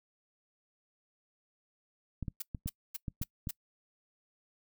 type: clicks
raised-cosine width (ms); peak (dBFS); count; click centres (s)
5; -24; 7; 2.227 / 2.282 / 2.548 / 2.66 / 3.082 / 3.215 / 3.472
type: noise bursts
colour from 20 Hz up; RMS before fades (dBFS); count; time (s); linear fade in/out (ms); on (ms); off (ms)
blue; -38; 5; 2.4-3.51; 5; 22; 250
effects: noise-tail reverb RT60 0.1 s tail -23 dB re dry